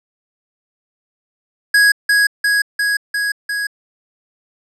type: tone with echo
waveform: square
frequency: 1659 Hz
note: G#6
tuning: 2 cents flat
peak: -9 dBFS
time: 1.74-1.92 s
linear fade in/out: 5 ms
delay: 350 ms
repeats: 5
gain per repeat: -2 dB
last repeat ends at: 3.67 s
effects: low-pass 11000 Hz 12 dB/octave